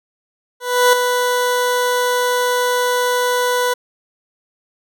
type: tone with ADSR envelope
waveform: 20% pulse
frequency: 493.9 Hz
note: B4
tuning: in tune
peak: -3 dBFS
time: 0.6-3.74 s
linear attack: 330 ms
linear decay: 4 ms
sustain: -7 dB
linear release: 9 ms
effects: none